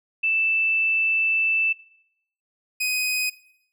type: tone pair in turn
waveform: sine / sawtooth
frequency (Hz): 2646 / 2505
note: E7 / D#7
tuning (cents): +6 / +11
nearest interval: minor second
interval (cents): 95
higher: first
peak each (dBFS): -19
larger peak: neither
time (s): 0.23-1.73 / 2.8-3.3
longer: first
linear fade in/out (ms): 10
effects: noise-tail reverb RT60 0.7 s tail -18 dB re dry